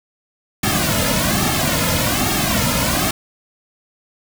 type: noise with flanger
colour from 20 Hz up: pink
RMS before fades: -18 dBFS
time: 0.63-3.11 s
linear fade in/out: 5 ms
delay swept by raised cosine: 2 to 2.64 ms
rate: 1.2 Hz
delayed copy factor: -0.95
effects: none